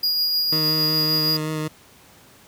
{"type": "tone with tremolo", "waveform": "square", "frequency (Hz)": 4868, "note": "D#8", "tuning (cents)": -39, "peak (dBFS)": -18, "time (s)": [0.03, 1.37], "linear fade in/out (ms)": 5, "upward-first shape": "triangle", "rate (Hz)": 6.5, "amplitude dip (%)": 30}
{"type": "tone with vibrato", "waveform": "20% pulse", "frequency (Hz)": 155.5, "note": "D#3", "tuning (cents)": -1, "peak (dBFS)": -19, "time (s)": [0.52, 1.68], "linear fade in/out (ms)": 5, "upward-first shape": "triangle", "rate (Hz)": 5.3, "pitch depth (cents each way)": 19}
{"effects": ["pink hiss -50 dBFS RMS until 2.47 s", "high-pass 80 Hz 12 dB/octave"]}